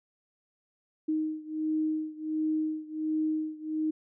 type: beating tone pair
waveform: sine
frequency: 311.1 / 312.5 Hz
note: D#4 / D#4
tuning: 0 / +8 cents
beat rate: 1.4 Hz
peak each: -30 / -32 dBFS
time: 1.08-3.91 s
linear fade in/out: 10 ms
effects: none